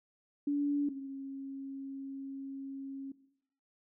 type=tone pair in turn; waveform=sine; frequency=287.4 / 272.1 Hz; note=D4 / C#4; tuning=-37 / -32 cents; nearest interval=minor second; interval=95 cents; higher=first; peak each=-28 / -39 dBFS; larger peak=first; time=0.47-0.89 / 0.89-3.12 s; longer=second; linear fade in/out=5 ms; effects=noise-tail reverb RT60 0.7 s tail -17 dB re dry